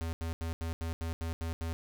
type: tone bursts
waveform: square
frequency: 82.41 Hz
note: E2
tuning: in tune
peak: -34 dBFS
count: 9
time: 0.01-1.73 s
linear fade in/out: 0 ms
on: 120 ms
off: 80 ms
effects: none